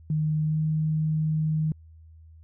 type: tone with pitch glide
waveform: sine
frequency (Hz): 154.1 to 155.8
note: D#3 to D#3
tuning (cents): -16 to +3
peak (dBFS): -22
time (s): 0.1-1.72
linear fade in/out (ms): 2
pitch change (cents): +19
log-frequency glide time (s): 0.44-0.58
effects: added 80 Hz sine -47 dBFS peak until 2.43 s